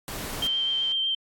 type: noise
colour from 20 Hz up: pink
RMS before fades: -34 dBFS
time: 0.08-0.47 s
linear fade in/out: 0 ms
type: tone with vibrato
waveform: sine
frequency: 3141 Hz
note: G7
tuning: 3 cents sharp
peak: -23 dBFS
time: 0.42-1.15 s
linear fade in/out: 5 ms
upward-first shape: sine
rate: 8 Hz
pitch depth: 14 cents each way
type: click train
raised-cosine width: 0.2 ms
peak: -27 dBFS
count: 68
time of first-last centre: 0.44-0.919 s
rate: 140 Hz
effects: AAC 64 kbps